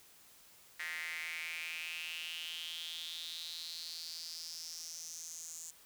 square tone with high-pass filter sweep, 82.41 Hz, E2, in tune, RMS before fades -44 dBFS, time 0.79-5.71 s, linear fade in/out 10 ms, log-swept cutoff 1900 to 7100 Hz, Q 6.1, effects white hiss -61 dBFS RMS until 5.85 s

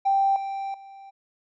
triangle tone with level steps, 784 Hz, G5, in tune, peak -14 / -26 / -40 dBFS, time 0.05-1.11 s, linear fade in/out 20 ms, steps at 0.36 / 0.74 s, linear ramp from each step 2 ms, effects tanh soft clip ceiling -16 dBFS + resampled to 16000 Hz

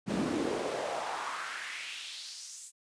brown noise with high-pass filter sweep, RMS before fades -36 dBFS, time 0.06-2.72 s, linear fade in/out 50 ms, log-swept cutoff 200 to 8200 Hz, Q 2.6, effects resampled to 22050 Hz

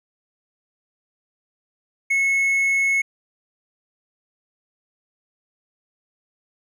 triangle tone, 2189 Hz, C#7, 22 cents flat, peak -15 dBFS, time 2.1-3.02 s, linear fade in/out 10 ms, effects none

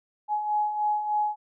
sine beating tone pair, 839 / 842.3 Hz, G#5 / G#5, +17 / +24 cents, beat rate 3.3 Hz, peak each -32 / -24 dBFS, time 0.28-1.36 s, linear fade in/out 50 ms, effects none

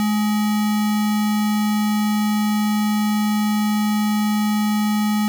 sine tone with sample-and-hold, 211.8 Hz, G#3, 34 cents sharp, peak -16 dBFS, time 0-5.28 s, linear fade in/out 0 ms, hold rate 1050 Hz, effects none

